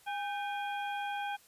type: harmonic tone with a mistuned harmonic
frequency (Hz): 814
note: G#5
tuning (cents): -35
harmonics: 1 / 2 / 3 / 4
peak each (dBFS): -35 / -41 / -45 / -47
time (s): 0.06-1.37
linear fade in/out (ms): 20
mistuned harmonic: 2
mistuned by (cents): -87
effects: white hiss -62 dBFS RMS until 1.47 s + resampled to 32000 Hz